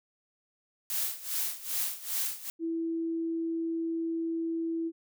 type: noise with tremolo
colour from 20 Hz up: blue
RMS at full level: -30 dBFS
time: 0.9-2.5 s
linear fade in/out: 0 ms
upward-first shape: sine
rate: 2.5 Hz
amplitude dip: 85%
type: tone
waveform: sine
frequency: 329.6 Hz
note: E4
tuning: in tune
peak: -29 dBFS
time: 2.59-4.92 s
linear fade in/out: 50 ms
effects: none